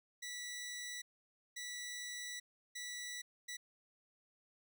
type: tone bursts at uneven times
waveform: 15% pulse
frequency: 1959 Hz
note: B6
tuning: 15 cents flat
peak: -37 dBFS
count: 4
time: 0.22-1.02 / 1.56-2.4 / 2.75-3.22 / 3.48-3.57 s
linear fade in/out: 10 ms
effects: none